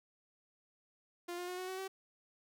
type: tone with pitch steps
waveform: sawtooth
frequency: 349.2 / 355.7 / 362.4 / 369.1 / 376 / 383 Hz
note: F4 / F4 / F#4 / F#4 / F#4 / G4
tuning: 0 / +32 / -36 / -4 / +28 / -40 cents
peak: -36 dBFS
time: 1.28-1.88 s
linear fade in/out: 10 ms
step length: 100 ms
effects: none